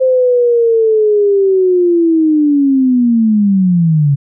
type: linear sweep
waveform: sine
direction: down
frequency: 523.3 to 137.3 Hz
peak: -7 dBFS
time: 0-4.16 s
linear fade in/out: 20 ms
effects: none